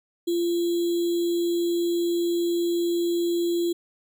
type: tone with sample-and-hold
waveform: sine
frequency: 343.8 Hz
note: F4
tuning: 27 cents flat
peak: -21 dBFS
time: 0.27-3.73 s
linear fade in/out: 10 ms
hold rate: 3675 Hz
effects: none